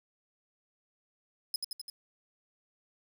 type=tone with echo; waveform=sawtooth; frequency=5090 Hz; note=D#8; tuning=39 cents sharp; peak=-27 dBFS; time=1.54-1.56 s; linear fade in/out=2 ms; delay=85 ms; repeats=4; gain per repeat=-3 dB; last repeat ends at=1.9 s; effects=10-bit